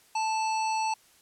harmonic tone with a mistuned harmonic, 880 Hz, A5, in tune, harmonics 1 / 3 / 5 / 7 / 9, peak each -26 / -36 / -40 / -43 / -45 dBFS, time 0.15-0.94 s, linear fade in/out 5 ms, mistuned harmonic 7, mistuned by -90 cents, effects white hiss -60 dBFS RMS until 1.21 s + low-pass 12000 Hz 12 dB/octave

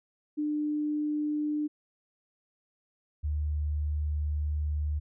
sine tone pair in turn, 299.4 / 74.85 Hz, D4 / D2, +33 / +33 cents, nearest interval 2 octaves, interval 2400 cents, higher first, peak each -27 dBFS, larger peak neither, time 0.37-1.68 / 3.23-5 s, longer second, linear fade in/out 20 ms, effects none

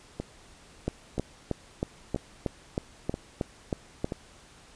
two click trains, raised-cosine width 2 ms, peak -18 / -14 dBFS, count 5 / 11, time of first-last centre 0.2-4.122 / 0.88-4.045 s, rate 1.02 / 3.16 Hz, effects pink hiss -54 dBFS RMS until 4.75 s + resampled to 22050 Hz

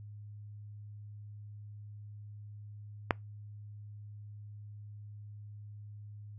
click, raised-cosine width 0.5 ms, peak -10 dBFS, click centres 3.108 s, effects noise-tail reverb RT60 0.2 s tail -26 dB re dry + added 104 Hz sine -45 dBFS peak until 6.38 s

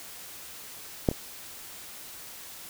clicks, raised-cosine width 2 ms, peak -7 / -20 dBFS, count 2, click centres 1.088 / 1.114 s, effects white hiss -44 dBFS RMS until 2.69 s

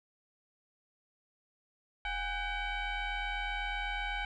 sine tone with frequency modulation, 730 Hz, F#5, 24 cents flat, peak -32 dBFS, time 2.05-4.25 s, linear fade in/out 2 ms, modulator 774 Hz, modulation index 2.8, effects tanh soft clip ceiling -28 dBFS

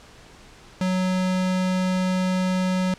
square tone, 185 Hz, F#3, in tune, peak -21 dBFS, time 0.81-2.94 s, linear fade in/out 2 ms, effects pink hiss -48 dBFS RMS until 2.98 s + low-pass 7000 Hz 12 dB/octave

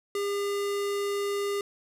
square tone, 403.6 Hz, G#4, 49 cents flat, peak -28 dBFS, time 0.15-1.61 s, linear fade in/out 2 ms, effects resampled to 32000 Hz + 9-bit

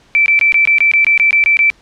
sine tone bursts, 2329 Hz, D7, 15 cents flat, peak -7 dBFS, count 12, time 0.15-1.701 s, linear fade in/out 0 ms, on 110 ms, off 21 ms, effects pink hiss -49 dBFS RMS until 1.81 s + low-pass 6000 Hz 12 dB/octave

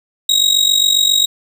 35% pulse tone with amplitude modulation, 3800 Hz, A#7, 33 cents sharp, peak -5 dBFS, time 0.29-1.26 s, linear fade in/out 5 ms, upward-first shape sine, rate 47.4 Hz, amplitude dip 75%, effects none

